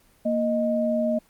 sine tone pair together, 233.1 / 621.6 Hz, A#3 / D#5, 0 / -2 cents, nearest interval octave + perfect fourth, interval 1698 cents, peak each -24 / -23 dBFS, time 0.25-1.19 s, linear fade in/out 10 ms, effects pink hiss -59 dBFS RMS until 1.29 s + Opus 24 kbps

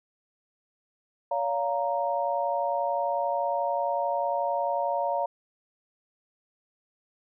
sine chord, Bb minor, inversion first, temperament equal with one note detuned, 567.3 / 698.5 / 932.3 Hz, Db5 / F5 / Bb5, +40 / 0 / 0 cents, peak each -29 dBFS, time 1.31-5.26 s, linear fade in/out 5 ms, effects none

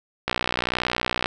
click train, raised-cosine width 0.3 ms, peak -6 dBFS, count 61, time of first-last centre 0.28-1.259 s, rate 61.3 Hz, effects none

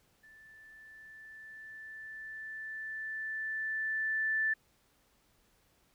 sine tone with level ramp, 1760 Hz, A6, in tune, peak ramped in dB -55 to -27 dBFS, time 0.23-4.54 s, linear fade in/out 10 ms, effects pink hiss -70 dBFS RMS until 5.94 s

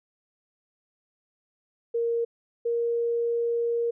sine tone pair in turn, 466.2 / 468.9 Hz, A#4 / A#4, 0 / +10 cents, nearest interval unison, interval 10 cents, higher second, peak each -23 dBFS, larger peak neither, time 1.94-2.25 / 2.65-3.91 s, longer second, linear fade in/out 10 ms, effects none

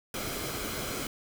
pink noise with comb filter, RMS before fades -35 dBFS, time 0.14-1.07 s, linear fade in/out 2 ms, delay 1.1 ms, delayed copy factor -0.5, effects none

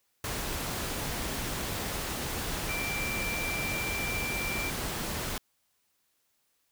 sine tone in noise, 2354 Hz, D7, 3 cents sharp, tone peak -33 dBFS, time 2.69-4.7 s, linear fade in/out 2 ms, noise pink, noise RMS -34 dBFS, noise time 0.24-5.38 s, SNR -2 dB, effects white hiss -74 dBFS RMS until 6.71 s

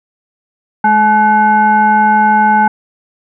sine tone with frequency modulation, 856 Hz, A5, 48 cents flat, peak -6 dBFS, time 0.84-2.68 s, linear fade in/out 5 ms, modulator 645 Hz, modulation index 0.76, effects none

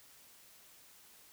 silence, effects white hiss -60 dBFS RMS until 1.32 s

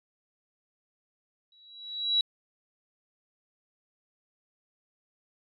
sine tone with exponential growth, 3901 Hz, B7, 22 cents flat, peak -19 dBFS, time 1.52-2.21 s, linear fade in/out 2 ms, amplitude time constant 150 ms, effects MP3 96 kbps

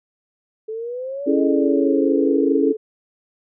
sine exponential two-way sweep, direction up then down, 431.6 to 622.3 to 431.6 Hz, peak -25 dBFS, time 0.68-2.77 s, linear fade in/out 10 ms, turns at 1.42 s
sine chord, A major seventh, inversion first, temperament equal, 277.2 / 329.6 / 415.3 / 440 Hz, C#4 / E4 / G#4 / A4, 0 / 0 / 0 / 0 cents, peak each -18 / -21 / -21 / -22 dBFS, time 1.26-2.73 s, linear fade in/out 20 ms
effects none

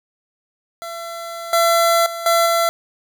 25% pulse tone with level steps, 675 Hz, E5, 41 cents sharp, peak -24 / -9 / -22 / -9 / -11 dBFS, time 0.82-2.69 s, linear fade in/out 0 ms, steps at 1.53 / 2.06 / 2.26 / 2.46 s, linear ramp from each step 2 ms, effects 8-bit

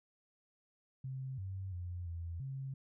sine tone with pitch steps, 131.9 / 95.4 / 88.5 / 84.5 / 134.6 Hz, C3 / G2 / F2 / E2 / C3, +14 / -47 / +23 / +43 / +49 cents, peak -39 dBFS, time 1.04-2.74 s, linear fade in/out 5 ms, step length 340 ms, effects none

